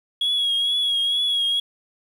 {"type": "tone with vibrato", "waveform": "sine", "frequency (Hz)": 3327, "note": "G#7", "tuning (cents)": 2, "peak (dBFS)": -17, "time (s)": [0.21, 1.6], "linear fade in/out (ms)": 5, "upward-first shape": "triangle", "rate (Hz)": 2.2, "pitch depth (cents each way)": 45, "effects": ["tanh soft clip ceiling -16 dBFS", "8-bit"]}